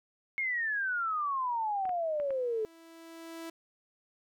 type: exponential sweep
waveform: sine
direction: down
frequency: 2184 to 425.3 Hz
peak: -29 dBFS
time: 0.38-2.65 s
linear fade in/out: 0 ms
type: tone with exponential growth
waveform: sawtooth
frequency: 329.6 Hz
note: E4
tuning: in tune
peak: -35 dBFS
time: 1.52-3.5 s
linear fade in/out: 5 ms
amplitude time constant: 430 ms
type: clicks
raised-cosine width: 0.5 ms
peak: -31 dBFS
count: 4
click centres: 1.854 / 1.893 / 2.2 / 2.306 s
effects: none